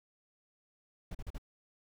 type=noise bursts; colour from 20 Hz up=brown; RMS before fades=-40 dBFS; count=4; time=1.11-1.382 s; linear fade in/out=5 ms; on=38 ms; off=40 ms; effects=none